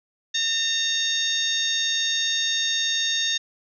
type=harmonic tone with a mistuned harmonic; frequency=919 Hz; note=A#5; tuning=25 cents flat; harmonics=2 / 3 / 4 / 5 / 6 / 7; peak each=-30 / -34 / -23 / -35 / -32 / -30 dBFS; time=0.34-3.38 s; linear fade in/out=10 ms; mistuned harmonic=2; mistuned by=-17 cents; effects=none